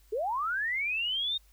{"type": "linear sweep", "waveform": "sine", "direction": "up", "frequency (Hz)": [392, 3729], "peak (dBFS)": -28, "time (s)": [0.12, 1.38], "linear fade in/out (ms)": 10, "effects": ["added 50 Hz sine -58 dBFS peak until 1.52 s", "white hiss -66 dBFS RMS until 1.52 s"]}